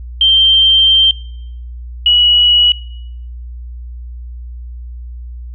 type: tone pair in turn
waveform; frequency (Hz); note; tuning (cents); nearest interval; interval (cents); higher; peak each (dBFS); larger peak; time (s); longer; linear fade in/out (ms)
sine; 3144 / 2924; G7 / F#7; +4 / -21; minor second; 125; first; -6; neither; 0.21-1.11 / 2.06-2.72; first; 2
effects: noise-tail reverb RT60 0.8 s tail -22 dB re dry + added 60 Hz sine -25 dBFS peak until 5.54 s